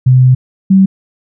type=tone pair in turn; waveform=sine; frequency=128.1 / 191.93 Hz; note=C3 / G3; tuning=-36 / -36 cents; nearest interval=perfect fifth; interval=700 cents; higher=second; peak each=-3 dBFS; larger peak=neither; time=0.06-0.35 / 0.7-0.86 s; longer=first; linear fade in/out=10 ms; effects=none